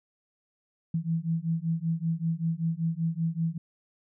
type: beating tone pair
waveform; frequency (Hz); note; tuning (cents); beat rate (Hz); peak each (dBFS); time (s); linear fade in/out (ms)
sine; 162 / 167.2; E3 / E3; -30 / +25; 5.2; -29; 0.94-3.58; 5
effects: none